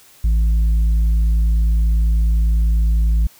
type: tone with tanh clipping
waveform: sine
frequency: 55 Hz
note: A1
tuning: in tune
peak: -13 dBFS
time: 0.24-3.27 s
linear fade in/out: 5 ms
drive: 4 dB
effects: white hiss -48 dBFS RMS until 3.39 s